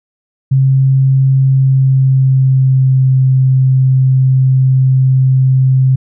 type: tone with pitch glide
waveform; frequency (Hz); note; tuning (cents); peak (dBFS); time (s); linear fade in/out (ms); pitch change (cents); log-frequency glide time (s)
sine; 133.8 to 131.2; C3 to C3; +39 to +5; -6; 0.51-5.96; 10; -34; 1.44-3.14
effects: none